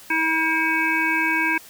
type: harmonic tone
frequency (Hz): 321.2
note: E4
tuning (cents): -45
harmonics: 1 / 3 / 5 / 7 / 8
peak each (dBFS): -27 / -26 / -23 / -23 / -27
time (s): 0.1-1.58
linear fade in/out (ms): 5
effects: white hiss -45 dBFS RMS until 1.69 s